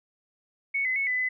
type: tone with pitch steps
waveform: sine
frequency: 2216 / 2032 / 2202 / 2003 / 2015 Hz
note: C#7 / B6 / C#7 / B6 / B6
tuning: -1 / +49 / -12 / +24 / +34 cents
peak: -24 dBFS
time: 0.74-1.29 s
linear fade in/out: 10 ms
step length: 110 ms
effects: none